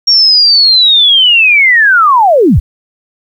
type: linear sweep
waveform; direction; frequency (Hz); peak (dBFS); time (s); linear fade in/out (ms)
sine; down; 5588 to 37.1; -3; 0.07-2.6; 10
effects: 7-bit